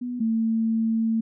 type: tone pair in turn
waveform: sine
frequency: 245.8 / 224.6 Hz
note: B3 / A3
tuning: -8 / +36 cents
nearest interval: major second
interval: 156 cents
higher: first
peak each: -27 / -20 dBFS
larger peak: second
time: 0.01-0.2 / 0.2-1.21 s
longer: second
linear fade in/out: 10 ms
effects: none